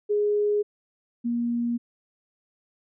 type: tone pair in turn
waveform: sine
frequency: 415.3 / 237.1 Hz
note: G#4 / A#3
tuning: 0 / +30 cents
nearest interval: minor seventh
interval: 970 cents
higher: first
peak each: -20 / -23 dBFS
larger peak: first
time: 0.09-0.63 / 1.24-1.78 s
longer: neither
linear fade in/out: 20 ms
effects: none